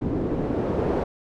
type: noise with low-pass filter sweep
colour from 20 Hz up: white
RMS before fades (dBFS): -25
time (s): 0.01-1.04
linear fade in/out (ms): 10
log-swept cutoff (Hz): 290 to 520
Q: 1.4
effects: none